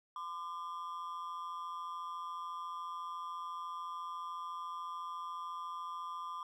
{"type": "ring-modulated tone", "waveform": "triangle", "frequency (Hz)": 1108.7, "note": "C#6", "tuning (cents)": 0, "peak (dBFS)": -35, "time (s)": [0.16, 6.43], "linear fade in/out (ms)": 2, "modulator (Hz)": 87, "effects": []}